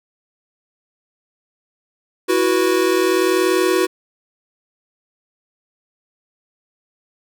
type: chord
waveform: square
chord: E suspended second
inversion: none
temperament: equal with one note detuned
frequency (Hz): 329.6 / 370 / 486.8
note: E4 / F#4 / B4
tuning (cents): 0 / 0 / -25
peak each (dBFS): -21 / -17 / -22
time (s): 2.28-3.87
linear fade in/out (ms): 20
effects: none